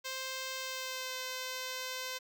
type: tone with pitch glide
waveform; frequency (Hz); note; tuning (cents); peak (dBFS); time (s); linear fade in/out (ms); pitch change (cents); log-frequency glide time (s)
5% pulse; 523.3 to 514; C5 to C5; 0 to -31; -26; 0.04-2.19; 20; -31; 0.56-1.18
effects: none